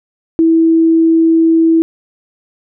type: tone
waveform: sine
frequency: 326.8 Hz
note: E4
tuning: 15 cents flat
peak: -6 dBFS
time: 0.39-1.82 s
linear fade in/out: 0 ms
effects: none